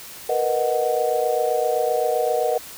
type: chord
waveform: sine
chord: B major seventh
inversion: third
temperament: equal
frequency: 466.2 / 493.9 / 622.3 / 740 Hz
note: A#4 / B4 / D#5 / F#5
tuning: 0 / 0 / 0 / 0 cents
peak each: -24 dBFS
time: 0.29-2.58 s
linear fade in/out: 5 ms
effects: white hiss -39 dBFS RMS until 2.77 s